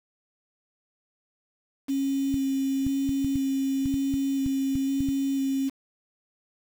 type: tone with vibrato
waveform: sine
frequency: 271.9 Hz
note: C#4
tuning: 33 cents flat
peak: -23 dBFS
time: 1.88-5.7 s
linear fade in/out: 20 ms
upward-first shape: square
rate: 1 Hz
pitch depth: 10 cents each way
type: clicks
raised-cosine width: 5 ms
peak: -20 dBFS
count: 12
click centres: 2.342 / 2.866 / 3.092 / 3.246 / 3.357 / 3.858 / 3.941 / 4.14 / 4.462 / 4.755 / 5.006 / 5.088 s
effects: 7-bit